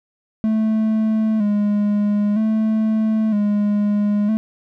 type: tone with vibrato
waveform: triangle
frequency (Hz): 212.6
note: G#3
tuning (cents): +41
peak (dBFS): -13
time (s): 0.44-4.37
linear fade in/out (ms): 0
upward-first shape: square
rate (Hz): 0.52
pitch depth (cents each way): 49
effects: none